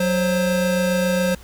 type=tone pair together; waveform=square; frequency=185 / 527.8 Hz; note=F#3 / C5; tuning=0 / +15 cents; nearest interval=octave + tritone; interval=1815 cents; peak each=-21 dBFS; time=0-1.35 s; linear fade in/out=5 ms; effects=added 60 Hz sine -42 dBFS peak until 1.43 s + pink hiss -47 dBFS RMS until 1.43 s